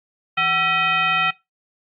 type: tone with frequency modulation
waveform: sine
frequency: 1928 Hz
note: B6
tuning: 42 cents flat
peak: -16 dBFS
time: 0.37-1.31 s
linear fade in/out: 10 ms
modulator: 588 Hz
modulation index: 1.8
effects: noise-tail reverb RT60 0.2 s tail -21 dB re dry + Opus 48 kbps